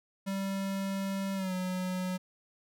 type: tone with pitch glide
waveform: square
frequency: 194.8 to 183.87 Hz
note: G3 to F#3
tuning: -11 to -11 cents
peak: -32 dBFS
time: 0.26-2.18 s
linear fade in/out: 20 ms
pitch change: -100 cents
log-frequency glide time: 1.35-1.53 s
effects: none